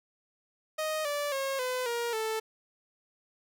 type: tone with pitch steps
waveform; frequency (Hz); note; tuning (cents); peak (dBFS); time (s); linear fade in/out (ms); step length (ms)
sawtooth; 623 / 581.3 / 542.4 / 506 / 472.1 / 440.5; D#5 / D5 / C#5 / B4 / A#4 / A4; +2 / -18 / -38 / +42 / +22 / +2; -26; 0.78-2.4; 10; 270
effects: none